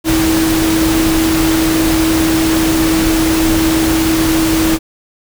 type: tone in noise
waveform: sine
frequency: 322.1 Hz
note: E4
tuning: 40 cents flat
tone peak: -11 dBFS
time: 0.04-4.79 s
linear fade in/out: 50 ms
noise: pink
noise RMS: -17 dBFS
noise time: 0.04-4.79 s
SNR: +3 dB
effects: none